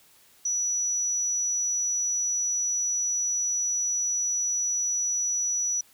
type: tone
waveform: sine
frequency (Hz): 5890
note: F#8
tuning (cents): -9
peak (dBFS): -24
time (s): 0.45-5.81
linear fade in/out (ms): 5
effects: white hiss -58 dBFS RMS until 5.93 s